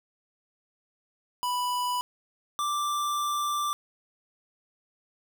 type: tone pair in turn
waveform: square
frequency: 987.8 / 1176.9 Hz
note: B5 / D6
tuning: 0 / +3 cents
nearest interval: minor third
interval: 303 cents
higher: second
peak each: -27 / -27 dBFS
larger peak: neither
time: 1.43-2.01 / 2.59-3.73 s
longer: second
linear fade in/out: 0 ms
effects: none